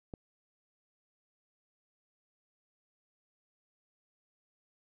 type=click; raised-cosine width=2 ms; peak=-28 dBFS; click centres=0.138 s; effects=none